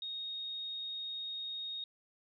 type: tone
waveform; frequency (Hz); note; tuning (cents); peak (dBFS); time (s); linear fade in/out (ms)
sine; 3729; A#7; 0; -38; 0.02-1.84; 2
effects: none